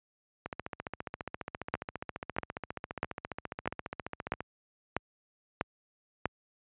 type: two click trains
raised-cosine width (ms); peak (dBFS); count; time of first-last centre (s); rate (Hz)
0.5; -13 / -21; 8 / 59; 1.74-6.256 / 0.46-4.406; 1.55 / 14.7
effects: high-pass 60 Hz 12 dB/octave + resampled to 8000 Hz